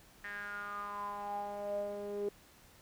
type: tone with band-pass filter sweep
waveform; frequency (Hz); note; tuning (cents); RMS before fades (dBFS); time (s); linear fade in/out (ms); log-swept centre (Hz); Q
sawtooth; 204.2; G#3; -29; -40; 0.24-2.29; 5; 1800 to 420; 8.8
effects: pink hiss -61 dBFS RMS until 2.81 s